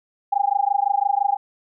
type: tone with amplitude modulation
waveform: sine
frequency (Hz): 806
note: G5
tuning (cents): +48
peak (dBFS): -13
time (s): 0.32-1.37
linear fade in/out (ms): 10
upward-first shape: sine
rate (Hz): 25.9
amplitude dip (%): 100
effects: none